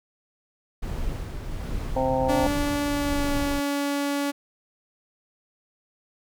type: noise with tremolo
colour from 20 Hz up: brown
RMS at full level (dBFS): -29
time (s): 0.82-3.6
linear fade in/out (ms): 10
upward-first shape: sine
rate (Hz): 1.3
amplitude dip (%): 35
type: harmonic tone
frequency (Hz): 130.81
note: C3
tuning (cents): 0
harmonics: 1 / 2 / 4 / 5 / 6 / 7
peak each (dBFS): -34 / -29 / -24 / -33 / -28 / -30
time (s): 1.96-2.47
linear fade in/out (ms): 5
type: tone with pitch glide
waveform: sawtooth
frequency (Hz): 288.7 to 284.2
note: D4 to C#4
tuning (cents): -30 to +43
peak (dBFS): -20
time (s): 2.28-4.32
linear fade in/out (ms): 20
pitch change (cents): -27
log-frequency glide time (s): 2.86-3.39
effects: none